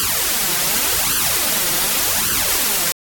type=noise with flanger; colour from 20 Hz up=white; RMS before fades=-18 dBFS; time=0-2.92 s; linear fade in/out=0 ms; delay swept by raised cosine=0.65 to 5.75 ms; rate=0.87 Hz; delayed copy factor=+0.95; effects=AAC 64 kbps